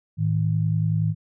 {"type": "tone pair together", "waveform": "sine", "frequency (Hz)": [107.97, 158.5], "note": ["A2", "D#3"], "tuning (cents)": [-32, 32], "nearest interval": "perfect fifth", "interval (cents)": 664, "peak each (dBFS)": -22, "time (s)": [0.17, 1.15], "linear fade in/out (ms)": 50, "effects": []}